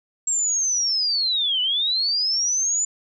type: linear two-way sweep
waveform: sine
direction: down then up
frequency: 7580 to 2936 to 7070 Hz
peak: -19 dBFS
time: 0.27-2.85 s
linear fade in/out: 5 ms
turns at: 1.61 s
effects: none